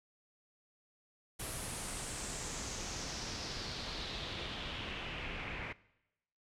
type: noise with low-pass filter sweep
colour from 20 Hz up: pink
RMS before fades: -42 dBFS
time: 1.39-5.73 s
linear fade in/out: 10 ms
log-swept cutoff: 11000 to 2200 Hz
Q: 3.2
effects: noise-tail reverb RT60 0.9 s tail -20 dB re dry